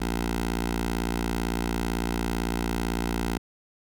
10% pulse tone with notch filter, 57.9 Hz, A#1, 11 cents flat, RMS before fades -28 dBFS, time 0-3.38 s, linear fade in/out 10 ms, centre 120 Hz, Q 1.8, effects none

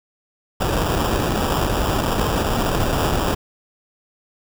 pink noise with sample-and-hold, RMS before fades -20 dBFS, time 0.6-3.35 s, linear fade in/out 10 ms, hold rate 2100 Hz, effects none

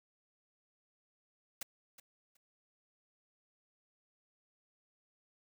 white noise with echo, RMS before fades -40 dBFS, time 1.61-1.63 s, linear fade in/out 5 ms, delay 370 ms, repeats 2, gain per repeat -15 dB, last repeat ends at 2.37 s, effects none

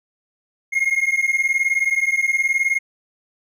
triangle beating tone pair, 2135 / 2154 Hz, C7 / C7, +34 / +50 cents, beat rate 19 Hz, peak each -18 dBFS, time 0.72-2.79 s, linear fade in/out 20 ms, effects none

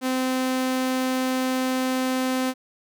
sawtooth tone, 258.2 Hz, C4, 23 cents flat, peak -18 dBFS, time 0.01-2.54 s, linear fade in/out 50 ms, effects none

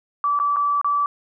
sine tone with dropouts, 1156 Hz, D6, 28 cents flat, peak -17 dBFS, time 0.24-1.06 s, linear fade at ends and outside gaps 1 ms, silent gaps 0.39-0.399 / 0.561-0.567 / 0.814-0.845 s, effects none

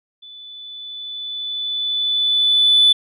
sine tone with level ramp, 3486 Hz, A7, 17 cents flat, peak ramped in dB -37 to -7 dBFS, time 0.22-2.93 s, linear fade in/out 10 ms, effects tanh soft clip ceiling -5 dBFS

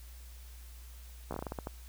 slowing click train, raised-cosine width 1 ms, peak -23 dBFS, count 10, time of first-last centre 1.31-1.671 s, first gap 14 ms, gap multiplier 1.25, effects added 60 Hz sine -47 dBFS peak until 1.88 s + white hiss -58 dBFS RMS until 1.88 s

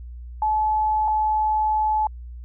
sine tone pair in turn, 860 / 860 Hz, A5 / A5, -40 / -40 cents, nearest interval unison, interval 0 cents, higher neither, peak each -18 / -18 dBFS, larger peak neither, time 0.42-1.08 / 1.08-2.07 s, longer second, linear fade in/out 2 ms, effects added 60 Hz sine -34 dBFS peak until 2.44 s

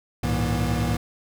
square tone cluster, 65.1 / 104.4 / 114.6 / 161.7 / 238.7 Hz, C2 / G#2 / A#2 / E3 / A#3, -8 / +10 / -29 / -33 / +41 cents, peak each -29 dBFS, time 0.23-0.97 s, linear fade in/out 5 ms, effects none

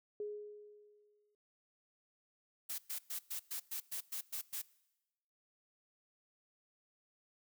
sine tone with exponential decay, 417.3 Hz, G#4, 8 cents sharp, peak -37 dBFS, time 0.2-1.35 s, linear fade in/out 2 ms, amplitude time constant 250 ms
blue noise bursts, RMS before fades -41 dBFS, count 10, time 2.69-4.62 s, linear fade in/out 10 ms, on 94 ms, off 110 ms
effects noise-tail reverb RT60 1.0 s tail -22 dB re dry

